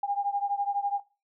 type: beating tone pair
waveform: sine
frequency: 803 / 815 Hz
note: G5 / G#5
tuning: +41 / -33 cents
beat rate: 12 Hz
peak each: -29 / -30 dBFS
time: 0.03-1 s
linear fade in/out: 5 ms
effects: noise-tail reverb RT60 0.3 s tail -18 dB re dry